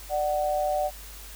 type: tone pair together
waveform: sine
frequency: 592.7 / 748 Hz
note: D5 / F#5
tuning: +16 / +19 cents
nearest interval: major third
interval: 403 cents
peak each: -26 dBFS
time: 0.09-0.91 s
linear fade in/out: 50 ms
effects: added 50 Hz sine -43 dBFS peak until 1.35 s + white hiss -45 dBFS RMS until 1.35 s